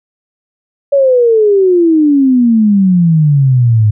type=exponential sweep; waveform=sine; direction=down; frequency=570 to 103.83 Hz; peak=-5 dBFS; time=0.92-3.91 s; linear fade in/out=10 ms; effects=none